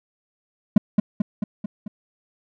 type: tone with echo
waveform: triangle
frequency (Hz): 207.7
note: G#3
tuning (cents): 0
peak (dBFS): -6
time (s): 0.76-0.78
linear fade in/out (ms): 5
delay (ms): 220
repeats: 5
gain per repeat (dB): -4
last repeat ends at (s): 1.88
effects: none